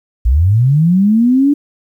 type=linear sweep; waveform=sine; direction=up; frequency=53 to 293.7 Hz; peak=-7 dBFS; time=0.25-1.54 s; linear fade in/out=10 ms; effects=8-bit

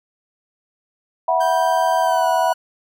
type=chord; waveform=sine; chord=E suspended second; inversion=none; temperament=equal with one note detuned; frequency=659.3 / 740 / 974.2 Hz; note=E5 / F#5 / B5; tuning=0 / 0 / -24 cents; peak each=-19 dBFS; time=1.28-2.53 s; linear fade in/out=5 ms
type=tone with pitch glide; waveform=sawtooth; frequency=1568 to 1471.5 Hz; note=G6 to F#6; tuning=0 to -10 cents; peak=-25 dBFS; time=1.4-2.54 s; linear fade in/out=10 ms; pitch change=-110 cents; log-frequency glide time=2.02-2.27 s
effects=none

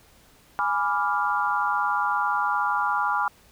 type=chord; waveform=sine; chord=G# diminished seventh; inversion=none; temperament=equal; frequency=830.6 / 987.8 / 1174.7 / 1396.9 Hz; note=G#5 / B5 / D6 / F6; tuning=0 / 0 / 0 / 0 cents; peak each=-27 dBFS; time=0.59-3.28 s; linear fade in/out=0 ms; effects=pink hiss -56 dBFS RMS until 3.51 s

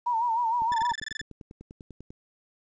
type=tone with vibrato; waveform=sine; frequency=932.3 Hz; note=A#5; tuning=in tune; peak=-23 dBFS; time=0.06-0.93 s; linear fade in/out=10 ms; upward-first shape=sine; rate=6.5 Hz; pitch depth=87 cents each way
type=click train; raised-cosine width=3 ms; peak=-31 dBFS; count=16; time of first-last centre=0.62-2.105 s; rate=10.1 Hz
type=tone bursts; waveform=sawtooth; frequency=1751 Hz; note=A6; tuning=9 cents flat; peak=-28 dBFS; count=12; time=0.72-1.213 s; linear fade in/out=2 ms; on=20 ms; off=23 ms
effects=resampled to 16000 Hz + 10-bit

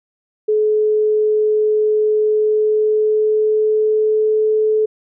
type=tone with pitch glide; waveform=sine; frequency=427.6 to 432.1 Hz; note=A4 to A4; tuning=-49 to -31 cents; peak=-12 dBFS; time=0.48-4.86 s; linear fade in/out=10 ms; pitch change=+18 cents; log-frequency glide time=2.21-4.46 s; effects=none

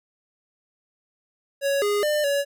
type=tone with pitch steps; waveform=square; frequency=557 / 411.6 / 599 / 565 Hz; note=C#5 / G#4 / D5 / C#5; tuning=+8 / -16 / +34 / +33 cents; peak=-21 dBFS; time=1.61-2.45 s; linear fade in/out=50 ms; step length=210 ms; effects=none

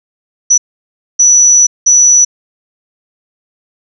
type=tone bursts at uneven times; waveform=sine; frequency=5920 Hz; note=F#8; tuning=in tune; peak=-3 dBFS; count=3; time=0.5-0.58 / 1.19-1.67 / 1.86-2.25 s; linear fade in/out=10 ms; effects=none

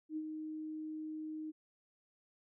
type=tone with ADSR envelope; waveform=sine; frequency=311.1 Hz; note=D#4; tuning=in tune; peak=-35 dBFS; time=0.09-1.52 s; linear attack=77 ms; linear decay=55 ms; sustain=-5 dB; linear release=24 ms; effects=none

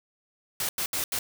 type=noise bursts at uneven times; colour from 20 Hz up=white; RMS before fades=-29 dBFS; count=4; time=0.6-0.69 / 0.78-0.86 / 0.93-1.04 / 1.12-1.19 s; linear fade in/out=2 ms; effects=none

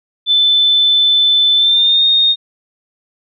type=tone with pitch glide; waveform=sine; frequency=3520 to 3691 Hz; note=A7 to A#7; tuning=0 to -18 cents; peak=-8 dBFS; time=0.26-2.36 s; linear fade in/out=50 ms; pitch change=+82 cents; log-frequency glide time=1.56-2.05 s; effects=none

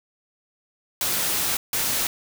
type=noise bursts at uneven times; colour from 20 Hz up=white; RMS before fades=-24 dBFS; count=2; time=1.01-1.57 / 1.73-2.07 s; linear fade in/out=2 ms; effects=none

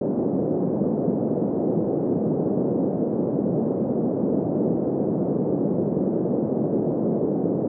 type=band-pass noise; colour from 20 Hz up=pink; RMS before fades=-23 dBFS; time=0.01-7.68 s; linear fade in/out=5 ms; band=170 to 520 Hz; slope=24 dB/octave; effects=none

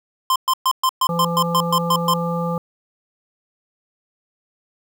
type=tone bursts; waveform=square; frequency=1042 Hz; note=C6; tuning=7 cents flat; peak=-15 dBFS; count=11; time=0.3-2.138 s; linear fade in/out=2 ms; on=58 ms; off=120 ms
type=harmonic tone; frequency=170 Hz; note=F3; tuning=46 cents flat; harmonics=1 / 3 / 5 / 7; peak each=-22 / -25 / -30 / -28 dBFS; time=1.09-2.58 s; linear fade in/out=2 ms
effects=8-bit

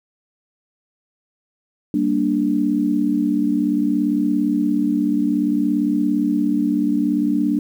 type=chord; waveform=sine; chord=G minor; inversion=none; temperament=equal; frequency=196 / 233.1 / 293.7 Hz; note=G3 / Bb3 / D4; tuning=0 / 0 / 0 cents; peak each=-23 / -21 / -18 dBFS; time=1.94-7.59 s; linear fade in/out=2 ms; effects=8-bit

